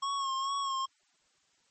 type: tone with vibrato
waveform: square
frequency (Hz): 1090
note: C#6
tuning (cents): -29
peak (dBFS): -31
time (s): 0.02-0.86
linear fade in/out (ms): 10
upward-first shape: sine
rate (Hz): 2.3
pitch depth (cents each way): 42
effects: white hiss -70 dBFS RMS until 1.7 s + MP3 32 kbps